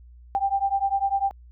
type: beating tone pair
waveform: sine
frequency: 784 / 794 Hz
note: G5 / G5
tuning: 0 / +22 cents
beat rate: 10 Hz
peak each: -24 dBFS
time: 0.35-1.31 s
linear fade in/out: 0 ms
effects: added 60 Hz sine -45 dBFS peak until 1.51 s